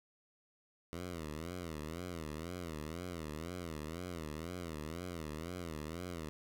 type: tone with vibrato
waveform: 10% pulse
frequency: 82.41 Hz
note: E2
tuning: in tune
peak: -33 dBFS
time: 0.93-6.29 s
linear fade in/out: 0 ms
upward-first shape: sine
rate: 2 Hz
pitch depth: 160 cents each way
effects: none